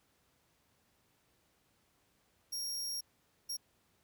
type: tone bursts at uneven times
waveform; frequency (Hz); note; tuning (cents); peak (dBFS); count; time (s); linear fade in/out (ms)
sawtooth; 5588; F8; 0; -34; 2; 2.52-3.01 / 3.49-3.57; 10
effects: pink hiss -73 dBFS RMS until 4.03 s + high-pass 60 Hz 12 dB/octave